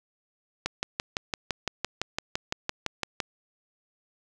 click train, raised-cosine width 0.2 ms, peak -10 dBFS, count 16, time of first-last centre 0.66-3.202 s, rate 5.9 Hz, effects none

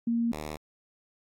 sine / 5% pulse tone pair in turn, 233.1 / 76.32 Hz, A#3 / D#2, 0 / -33 cents, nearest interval octave + perfect fifth, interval 1933 cents, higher first, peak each -24 dBFS, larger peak neither, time 0.07-0.32 / 0.32-0.57 s, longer neither, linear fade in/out 5 ms, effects AAC 48 kbps

